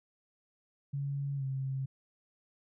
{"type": "tone with pitch glide", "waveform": "sine", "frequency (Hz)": [140.3, 133.96], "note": ["C#3", "C3"], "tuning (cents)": [21, 41], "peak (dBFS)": -32, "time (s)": [0.93, 1.86], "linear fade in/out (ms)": 10, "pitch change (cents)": -80, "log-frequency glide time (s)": [1.36, 1.44], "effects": []}